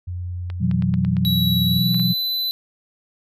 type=tone; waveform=sine; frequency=89 Hz; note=F2; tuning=33 cents sharp; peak=-25 dBFS; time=0.07-1.8 s; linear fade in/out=10 ms
type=clicks; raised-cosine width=0.3 ms; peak=-21 dBFS; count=8; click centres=0.501 / 0.713 / 0.823 / 0.94 / 1.049 / 1.168 / 1.945 / 1.997 s
type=chord; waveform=sine; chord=B suspended fourth; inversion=none; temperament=just; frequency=123.47 / 164.63 / 185.21 Hz; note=B2 / E3 / F#3; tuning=0 / -2 / +2 cents; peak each=-22 / -23 / -20 dBFS; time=0.6-2.14 s; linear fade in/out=20 ms
type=tone with pitch glide; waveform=square; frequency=3900 to 4007 Hz; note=B7 to B7; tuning=-23 to +24 cents; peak=-21 dBFS; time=1.25-2.51 s; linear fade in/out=0 ms; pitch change=+47 cents; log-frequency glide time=1.64-2.12 s
effects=none